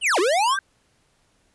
square linear two-way sweep, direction down then up, 3136 to 323.5 to 1206 Hz, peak -18 dBFS, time 0.01-0.58 s, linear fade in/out 50 ms, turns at 0.19 s
sine tone with exponential growth, 1577 Hz, G6, 10 cents sharp, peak -19 dBFS, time 0.47-0.59 s, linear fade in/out 2 ms, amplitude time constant 26 ms
effects pink hiss -64 dBFS RMS until 1.54 s + resampled to 24000 Hz

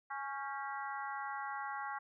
harmonic tone with a mistuned harmonic, 277.2 Hz, C#4, in tune, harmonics 3 / 4 / 5 / 6 / 7, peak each -42 / -44 / -46 / -48 / -49 dBFS, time 0.1-1.99 s, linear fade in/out 10 ms, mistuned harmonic 6, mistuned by -65 cents, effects none

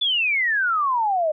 sine exponential sweep, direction down, 3520 to 599 Hz, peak -18 dBFS, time 0.01-1.32 s, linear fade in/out 10 ms, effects none

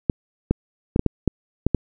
clicks, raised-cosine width 3 ms, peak -4 dBFS, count 8, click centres 0.098 / 0.51 / 0.961 / 0.994 / 1.063 / 1.277 / 1.666 / 1.747 s, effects none

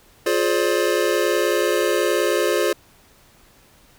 square chord, D half-diminished seventh, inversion first, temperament just, 352.4 / 422.9 / 528.6 / 587.3 Hz, F4 / Ab4 / C5 / D5, +16 / +31 / +18 / 0 cents, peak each -23 / -23 / -24 / -26 dBFS, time 0.26-2.73 s, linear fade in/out 5 ms, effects pink hiss -53 dBFS RMS until 3.98 s

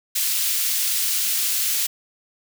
white high-pass noise, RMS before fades -22 dBFS, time 0.15-1.87 s, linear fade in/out 10 ms, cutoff 2600 Hz, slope 12 dB/octave, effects none

